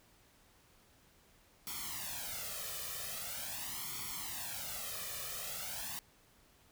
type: noise with flanger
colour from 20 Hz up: white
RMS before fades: -42 dBFS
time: 1.67-5.99 s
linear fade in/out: 0 ms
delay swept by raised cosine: 0.9 to 1.68 ms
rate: 0.43 Hz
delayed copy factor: +1
effects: pink hiss -66 dBFS RMS until 6.71 s